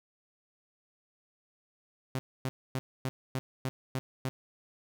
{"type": "tone bursts", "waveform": "sawtooth", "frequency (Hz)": 130.81, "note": "C3", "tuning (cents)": 0, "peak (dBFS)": -27, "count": 8, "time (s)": [2.15, 4.29], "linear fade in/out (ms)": 0, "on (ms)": 40, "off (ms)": 260, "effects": []}